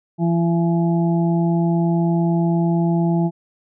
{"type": "harmonic tone", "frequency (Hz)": 168.8, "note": "E3", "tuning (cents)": 41, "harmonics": [1, 2, 4, 5], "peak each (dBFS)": [-16, -22, -28, -30], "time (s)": [0.18, 3.31], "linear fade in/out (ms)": 50, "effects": []}